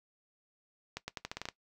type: accelerating click train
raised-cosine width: 0.2 ms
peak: -20 dBFS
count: 9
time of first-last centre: 0.97-1.487 s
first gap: 110 ms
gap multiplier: 0.84
effects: noise-tail reverb RT60 0.1 s tail -17 dB re dry